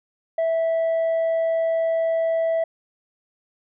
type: tone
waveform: sine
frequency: 656 Hz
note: E5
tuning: 9 cents flat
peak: -16 dBFS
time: 0.38-2.64 s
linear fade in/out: 5 ms
effects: tanh soft clip ceiling -18 dBFS